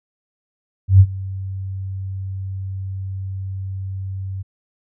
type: tone with ADSR envelope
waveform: sine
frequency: 95.8 Hz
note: G2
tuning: 39 cents flat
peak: -3 dBFS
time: 0.88-4.43 s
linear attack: 120 ms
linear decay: 57 ms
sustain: -21 dB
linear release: 17 ms
effects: none